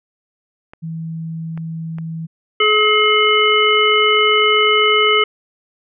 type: clicks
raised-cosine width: 0.5 ms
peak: -22 dBFS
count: 3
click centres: 0.735 / 1.576 / 1.985 s
type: tone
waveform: sine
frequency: 162.8 Hz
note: E3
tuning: 21 cents flat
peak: -23 dBFS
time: 0.82-2.27 s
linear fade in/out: 20 ms
type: harmonic tone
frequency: 426.1 Hz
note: G#4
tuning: 44 cents sharp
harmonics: 1 / 3 / 5 / 7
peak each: -16 / -16 / -16 / -16 dBFS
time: 2.6-5.24 s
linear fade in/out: 5 ms
effects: none